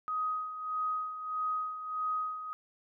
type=tone with tremolo; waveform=sine; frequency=1255 Hz; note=D#6; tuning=15 cents sharp; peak=-29 dBFS; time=0.08-2.53 s; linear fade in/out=0 ms; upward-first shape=sine; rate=1.6 Hz; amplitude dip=65%; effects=none